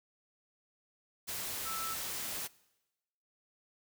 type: tone in noise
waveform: sine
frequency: 1318.5 Hz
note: E6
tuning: in tune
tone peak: -39 dBFS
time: 1.65-1.95 s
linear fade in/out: 20 ms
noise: white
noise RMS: -39 dBFS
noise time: 1.27-2.48 s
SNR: -3 dB
effects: noise-tail reverb RT60 1.0 s tail -22 dB re dry